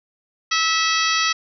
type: harmonic tone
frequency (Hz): 650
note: E5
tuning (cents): -24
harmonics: 2 / 3 / 4 / 5 / 6 / 7 / 8 / 9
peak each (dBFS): -22 / -24 / -25 / -26 / -27 / -27 / -28 / -29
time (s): 0.51-1.33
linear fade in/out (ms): 10
effects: none